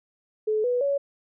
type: tone with pitch steps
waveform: sine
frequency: 430.6 / 491.8 / 561.7 Hz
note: A4 / B4 / C#5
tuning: -37 / -7 / +23 cents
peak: -21 dBFS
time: 0.47-0.98 s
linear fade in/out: 10 ms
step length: 170 ms
effects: none